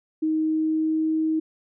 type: tone with pitch glide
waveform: sine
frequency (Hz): 314 to 316.4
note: D#4 to D#4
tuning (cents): +16 to +29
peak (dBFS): -20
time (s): 0.22-1.4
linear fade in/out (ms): 10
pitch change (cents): +13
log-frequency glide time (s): 0.4-1.14
effects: none